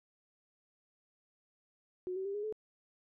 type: tone with pitch steps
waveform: sine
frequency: 365.5 / 381 / 397.2 / 414.1 / 431.7 Hz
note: F#4 / G4 / G4 / G#4 / A4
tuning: -21 / -49 / +23 / -5 / -33 cents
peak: -35 dBFS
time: 2.07-2.525 s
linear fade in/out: 0 ms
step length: 91 ms
effects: none